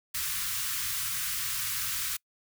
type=band-stop noise; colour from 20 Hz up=white; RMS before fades=-32 dBFS; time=0.14-2.17 s; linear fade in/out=10 ms; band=160 to 1100 Hz; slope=48 dB/octave; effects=noise-tail reverb RT60 0.1 s tail -26 dB re dry